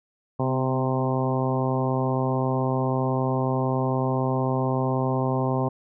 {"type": "harmonic tone with a mistuned harmonic", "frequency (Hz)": 130.81, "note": "C3", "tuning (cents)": 0, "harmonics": [1, 2, 3, 4, 5, 6, 7, 8], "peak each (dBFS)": [-25, -28, -30, -31, -32, -33, -33, -34], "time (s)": [0.39, 5.69], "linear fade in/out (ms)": 10, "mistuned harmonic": 2, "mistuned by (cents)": -26, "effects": []}